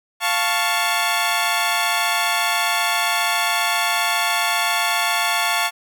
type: chord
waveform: 15% pulse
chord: F augmented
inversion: none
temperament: equal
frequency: 698.5 / 880 / 1108.7 Hz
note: F5 / A5 / C#6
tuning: 0 / 0 / 0 cents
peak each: -16 dBFS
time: 0.2-5.71 s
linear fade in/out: 50 ms
effects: none